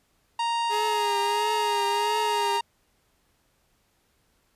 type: harmonic tone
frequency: 932.3 Hz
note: A#5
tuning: in tune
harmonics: 1 / 2 / 3 / 4 / 5 / 6 / 7 / 8 / 9 / 10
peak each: -24 / -40 / -34 / -39 / -40 / -50 / -50 / -53 / -50 / -49 dBFS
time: 0.39-2.61 s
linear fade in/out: 5 ms
type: tone with vibrato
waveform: sawtooth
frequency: 415.3 Hz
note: G#4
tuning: in tune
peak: -24 dBFS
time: 0.69-2.61 s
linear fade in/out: 50 ms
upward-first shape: triangle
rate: 1.5 Hz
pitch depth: 60 cents each way
effects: pink hiss -68 dBFS RMS until 4.55 s + resampled to 32000 Hz